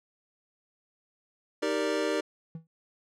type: chord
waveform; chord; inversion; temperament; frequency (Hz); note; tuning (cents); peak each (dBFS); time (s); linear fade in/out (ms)
square; Eb major seventh; none; equal; 311.1 / 392 / 466.2 / 587.3; Eb4 / G4 / Bb4 / D5; 0 / 0 / 0 / 0; -33; 1.62-2.21; 10
type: tone with exponential decay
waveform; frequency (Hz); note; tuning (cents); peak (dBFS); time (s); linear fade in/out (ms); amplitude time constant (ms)
triangle; 162.4; E3; -26; -32; 2.55-2.67; 2; 26
effects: low-pass 7000 Hz 12 dB/octave